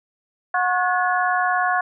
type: harmonic tone with a mistuned harmonic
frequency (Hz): 363.5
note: F#4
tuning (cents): -31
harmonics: 2 / 3 / 4 / 5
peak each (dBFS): -21 / -23 / -24 / -25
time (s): 0.54-1.81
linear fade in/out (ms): 5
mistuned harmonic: 5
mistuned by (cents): -110
effects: none